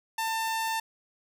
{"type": "tone", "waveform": "sawtooth", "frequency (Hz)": 895, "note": "A5", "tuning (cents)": 29, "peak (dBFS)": -24, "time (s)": [0.18, 0.8], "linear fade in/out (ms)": 5, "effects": []}